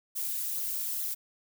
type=noise with flanger; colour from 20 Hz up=violet; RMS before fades=-33 dBFS; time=0.15-1.15 s; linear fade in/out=20 ms; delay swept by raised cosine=0.36 to 3.96 ms; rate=2.3 Hz; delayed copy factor=-0.6; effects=none